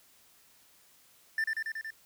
triangle tone with echo, 1780 Hz, A6, 20 cents sharp, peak -25 dBFS, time 1.38-1.44 s, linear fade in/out 2 ms, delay 93 ms, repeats 5, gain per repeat -2 dB, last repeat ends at 1.905 s, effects white hiss -62 dBFS RMS until 2.05 s

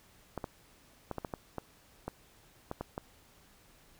clicks, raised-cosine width 1 ms, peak -22 dBFS, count 11, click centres 0.377 / 0.442 / 1.113 / 1.183 / 1.248 / 1.338 / 1.583 / 2.08 / 2.714 / 2.81 / 2.979 s, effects pink hiss -62 dBFS RMS until 3.99 s

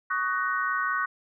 sine chord, D# minor seventh, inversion third, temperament just, 1120.1 / 1244.5 / 1493.4 / 1866.8 Hz, C#6 / D#6 / F#6 / A#6, +18 / 0 / +16 / +2 cents, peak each -29 / -33 / -28 / -33 dBFS, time 0.1-1.06 s, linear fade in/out 10 ms, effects none

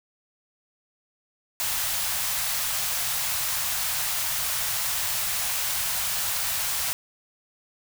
white band-stop noise, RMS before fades -27 dBFS, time 1.6-6.93 s, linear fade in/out 0 ms, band 150 to 640 Hz, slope 24 dB/octave, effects none

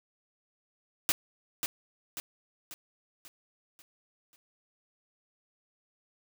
white noise with echo, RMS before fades -26 dBFS, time 1.09-1.12 s, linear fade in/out 0 ms, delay 540 ms, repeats 6, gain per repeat -6 dB, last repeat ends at 4.36 s, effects none

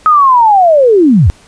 sine linear sweep, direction down, 1278 to 64.6 Hz, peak -3 dBFS, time 0.06-1.3 s, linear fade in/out 0 ms, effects pink hiss -42 dBFS RMS until 1.47 s + resampled to 22050 Hz

